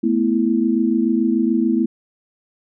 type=chord; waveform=sine; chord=A suspended second; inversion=none; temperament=equal; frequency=220 / 246.9 / 329.6 Hz; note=A3 / B3 / E4; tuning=0 / 0 / 0 cents; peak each=-19 dBFS; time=0.03-1.86 s; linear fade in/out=10 ms; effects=none